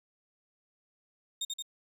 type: tone with echo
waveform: 30% pulse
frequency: 3681 Hz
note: A#7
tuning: 23 cents flat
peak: -29 dBFS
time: 1.41-1.45 s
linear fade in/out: 5 ms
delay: 87 ms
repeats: 2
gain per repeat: -2 dB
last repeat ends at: 1.624 s
effects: resampled to 32000 Hz